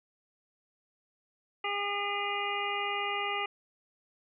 harmonic tone, 405.9 Hz, G#4, 40 cents flat, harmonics 1 / 2 / 3 / 5 / 6 / 7, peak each -39 / -36 / -36 / -37 / -38 / -38 dBFS, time 1.64-3.46 s, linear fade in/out 5 ms, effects none

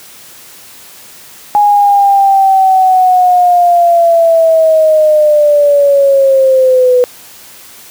sine linear sweep, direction down, 830.6 to 493.9 Hz, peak -4 dBFS, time 1.55-7.04 s, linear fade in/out 0 ms, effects white hiss -35 dBFS RMS until 7.9 s + high-pass 80 Hz 12 dB/octave

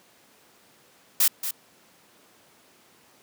blue noise with echo, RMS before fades -19 dBFS, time 1.2-1.28 s, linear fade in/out 5 ms, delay 230 ms, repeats 1, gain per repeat -10 dB, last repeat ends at 1.51 s, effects pink hiss -57 dBFS RMS until 3.22 s + high-pass 200 Hz 12 dB/octave

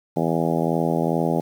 harmonic tone, 82.41 Hz, E2, in tune, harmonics 2 / 3 / 4 / 5 / 6 / 7 / 8 / 9 / 10, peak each -24 / -26 / -27 / -28 / -29 / -29 / -30 / -31 / -31 dBFS, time 0.16-1.41 s, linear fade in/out 10 ms, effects 8-bit

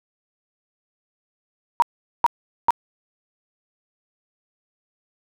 sine tone bursts, 945 Hz, A#5, 23 cents sharp, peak -11 dBFS, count 3, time 1.8-2.706 s, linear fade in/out 0 ms, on 22 ms, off 420 ms, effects none

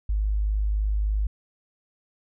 sine tone, 51.7 Hz, G#1, 7 cents flat, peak -21 dBFS, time 0.09-1.27 s, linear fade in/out 5 ms, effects none

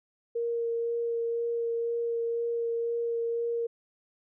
sine tone with vibrato, 466.2 Hz, A#4, in tune, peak -27 dBFS, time 0.35-3.67 s, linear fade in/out 10 ms, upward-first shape sine, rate 2 Hz, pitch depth 10 cents each way, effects none

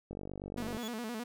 click train, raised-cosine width 2 ms, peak -28 dBFS, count 33, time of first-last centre 0.11-0.768 s, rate 48.6 Hz
sawtooth tone with vibrato, 229.5 Hz, A#3, 27 cents flat, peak -33 dBFS, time 0.57-1.24 s, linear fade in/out 10 ms, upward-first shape square, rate 9.6 Hz, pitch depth 92 cents each way
35% pulse tone with exponential growth, 3392 Hz, G#7, 36 cents sharp, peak -37 dBFS, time 0.65-0.88 s, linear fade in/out 5 ms, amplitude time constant 49 ms
effects none

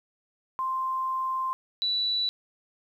sine tone pair in turn, 1046.5 / 3951 Hz, C6 / B7, 0 / 0 cents, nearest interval octave + major seventh, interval 2300 cents, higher second, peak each -26 / -24 dBFS, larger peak second, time 0.59-1.53 / 1.82-2.29 s, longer first, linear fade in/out 0 ms, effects 10-bit

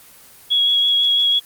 sine tone with vibrato, 3334 Hz, G#7, 6 cents sharp, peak -13 dBFS, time 0.5-1.4 s, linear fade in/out 20 ms, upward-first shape sine, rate 6 Hz, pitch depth 14 cents each way, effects white hiss -45 dBFS RMS until 1.45 s + Opus 24 kbps

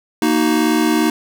square chord, D# minor, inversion second, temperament just, 233.3 / 311.1 / 373.4 Hz, A#3 / D#4 / F#4, +2 / 0 / +16 cents, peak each -19 / -16 / -22 dBFS, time 0.22-1.1 s, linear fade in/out 2 ms, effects none

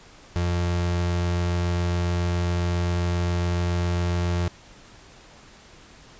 35% pulse tone, 87.31 Hz, F2, in tune, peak -20 dBFS, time 0.36-4.48 s, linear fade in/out 0 ms, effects pink hiss -49 dBFS RMS until 6.19 s + resampled to 16000 Hz

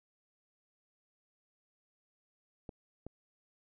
clicks, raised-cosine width 2 ms, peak -30 dBFS, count 2, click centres 2.692 / 3.066 s, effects none

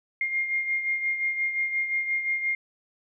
sine beating tone pair, 2121 / 2126.7 Hz, C7 / C7, +23 / +28 cents, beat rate 5.7 Hz, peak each -25 / -33 dBFS, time 0.21-2.55 s, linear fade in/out 2 ms, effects none

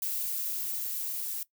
violet noise with level ramp, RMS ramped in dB -32 to -35 dBFS, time 0.02-1.43 s, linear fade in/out 2 ms, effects noise-tail reverb RT60 0.1 s tail -18 dB re dry

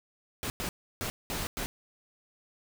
pink noise bursts at uneven times, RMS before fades -34 dBFS, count 5, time 0.43-0.5 / 0.6-0.69 / 1.01-1.1 / 1.3-1.47 / 1.57-1.66 s, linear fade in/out 0 ms, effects none

